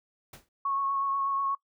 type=noise with exponential decay; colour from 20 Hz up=pink; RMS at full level=-42 dBFS; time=0.33-0.49 s; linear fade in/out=5 ms; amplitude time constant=34 ms
type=tone with vibrato; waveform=sine; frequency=1101 Hz; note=C#6; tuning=12 cents flat; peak=-26 dBFS; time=0.65-1.55 s; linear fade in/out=5 ms; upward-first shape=triangle; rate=8.2 Hz; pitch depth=21 cents each way
effects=noise-tail reverb RT60 0.1 s tail -22 dB re dry